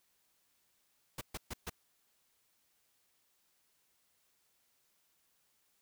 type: noise bursts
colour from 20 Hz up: pink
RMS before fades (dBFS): -41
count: 4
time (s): 1.18-1.698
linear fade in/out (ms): 5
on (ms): 32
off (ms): 130
effects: white hiss -75 dBFS RMS until 5.81 s